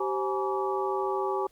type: tone cluster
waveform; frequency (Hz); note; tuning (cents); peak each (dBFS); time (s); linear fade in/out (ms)
sine; 387.1 / 527 / 843 / 956 / 1150; G4 / C5 / G#5 / A#5 / D6; -22 / +12 / +26 / +43 / -37; -29 / -36 / -32 / -37 / -34; 0-1.47; 5
effects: pink hiss -63 dBFS RMS until 1.51 s